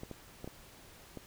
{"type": "clicks", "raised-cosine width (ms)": 2, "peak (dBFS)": -29, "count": 5, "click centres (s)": [0.034, 0.113, 0.444, 0.476, 1.173], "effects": ["pink hiss -56 dBFS RMS until 1.26 s"]}